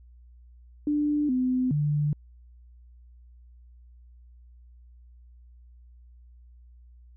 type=tone with pitch steps; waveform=sine; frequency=295.6 / 254.6 / 147.8 Hz; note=D4 / C4 / D3; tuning=+11 / -47 / +11 cents; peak=-22 dBFS; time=0.87-2.13 s; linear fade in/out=2 ms; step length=420 ms; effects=added 60 Hz sine -49 dBFS peak until 7.16 s